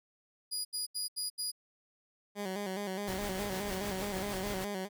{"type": "tone bursts", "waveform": "25% pulse", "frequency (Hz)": 4900, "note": "D#8", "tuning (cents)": -27, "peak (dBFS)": -29, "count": 5, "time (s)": [0.51, 1.518], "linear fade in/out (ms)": 20, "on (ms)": 140, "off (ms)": 77}
{"type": "tone with vibrato", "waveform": "15% pulse", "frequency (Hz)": 196, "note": "G3", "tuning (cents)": 0, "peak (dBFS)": -29, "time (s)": [2.35, 4.89], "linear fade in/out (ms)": 50, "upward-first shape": "square", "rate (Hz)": 4.8, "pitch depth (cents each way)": 73}
{"type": "noise with tremolo", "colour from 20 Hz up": "pink", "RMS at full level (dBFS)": -40, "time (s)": [3.07, 4.65], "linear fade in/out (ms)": 10, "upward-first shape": "sine", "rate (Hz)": 6.5, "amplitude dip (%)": 40}
{"effects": []}